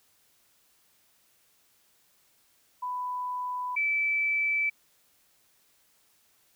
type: tone pair in turn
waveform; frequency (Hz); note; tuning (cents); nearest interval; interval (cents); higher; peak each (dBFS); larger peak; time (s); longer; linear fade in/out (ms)
sine; 995 / 2315; B5 / D7; +13 / -25; octave + minor third; 1462; second; -30 / -24; second; 2.82-3.76 / 3.76-4.7; neither; 10
effects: white hiss -66 dBFS RMS until 6.55 s